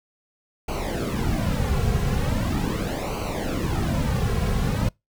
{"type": "noise with flanger", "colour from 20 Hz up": "brown", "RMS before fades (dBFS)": -24, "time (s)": [0.68, 4.89], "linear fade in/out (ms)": 5, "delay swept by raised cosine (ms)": [0.56, 3.36], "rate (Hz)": 0.4, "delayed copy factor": -0.75, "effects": ["noise-tail reverb RT60 0.2 s tail -26 dB re dry"]}